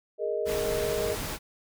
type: chord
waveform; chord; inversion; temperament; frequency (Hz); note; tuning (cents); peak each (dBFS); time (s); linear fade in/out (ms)
sine; Ab suspended second; none; equal; 415.3 / 466.2 / 622.3; Ab4 / Bb4 / Eb5; 0 / 0 / 0; -31; 0.18-1.17; 50
type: noise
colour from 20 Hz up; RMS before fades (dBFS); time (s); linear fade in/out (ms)
pink; -34; 0.45-1.39; 50
effects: none